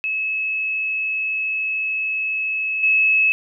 sine tone with level steps, 2587 Hz, E7, 33 cents flat, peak -20 / -13 dBFS, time 0.04-3.32 s, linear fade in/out 0 ms, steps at 2.83 s, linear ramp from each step 5 ms, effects none

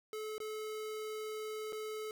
square tone with dropouts, 431.5 Hz, A4, 34 cents flat, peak -40 dBFS, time 0.13-2.11 s, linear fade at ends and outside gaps 1 ms, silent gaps 0.381-0.402 / 1.724-1.729 s, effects none

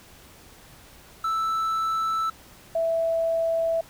triangle / sine tone pair in turn, 1318.5 / 659.2 Hz, E6 / E5, 0 / 0 cents, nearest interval octave, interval 1200 cents, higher first, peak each -21 dBFS, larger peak neither, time 1.24-2.3 / 2.75-3.81 s, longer neither, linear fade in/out 5 ms, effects pink hiss -50 dBFS RMS until 3.89 s

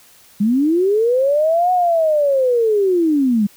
sine linear two-way sweep, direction up then down, 196 to 737 to 196 Hz, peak -12 dBFS, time 0.4-3.47 s, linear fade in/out 10 ms, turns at 1.72 s, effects white hiss -48 dBFS RMS until 3.56 s

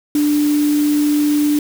sine tone in noise, 295.3 Hz, D4, 10 cents sharp, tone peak -12 dBFS, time 0.15-1.59 s, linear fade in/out 2 ms, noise white, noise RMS -29 dBFS, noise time 0.15-1.59 s, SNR +14 dB, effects none

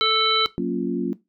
harmonic tone, 440 Hz, A4, in tune, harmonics 1 / 3 / 5 / 7 / 9, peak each -26 / -21 / -27 / -24 / -21 dBFS, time 0.01-0.46 s, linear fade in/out 0 ms
sine chord, Gb major seventh, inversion none, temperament equal, 185 / 233.1 / 277.2 / 349.2 Hz, Gb3 / Bb3 / Db4 / F4, 0 / 0 / 0 / 0 cents, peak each -27 dBFS, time 0.58-1.13 s, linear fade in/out 0 ms
effects noise-tail reverb RT60 0.2 s tail -17 dB re dry

